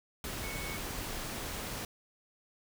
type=tone in noise; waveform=sine; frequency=2217 Hz; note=C#7; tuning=in tune; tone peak=-43 dBFS; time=0.43-0.77 s; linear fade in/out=2 ms; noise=pink; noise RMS=-39 dBFS; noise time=0.24-1.85 s; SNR=-7 dB; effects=none